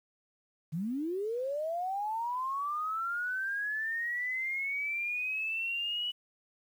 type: linear sweep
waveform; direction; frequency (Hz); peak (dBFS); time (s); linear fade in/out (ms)
sine; up; 146.83 to 2960; -31; 0.72-6.12; 20
effects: 10-bit